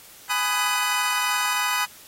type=chord; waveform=25% pulse; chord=G# minor seventh; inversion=none; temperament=just; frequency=830.6 / 996.7 / 1245.9 / 1495.1 Hz; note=G#5 / B5 / D#6 / F#6; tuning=0 / +16 / +2 / +18 cents; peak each=-27 / -22 / -23 / -25 dBFS; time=0.29-1.86 s; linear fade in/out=20 ms; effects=white hiss -47 dBFS RMS until 2.07 s + AAC 48 kbps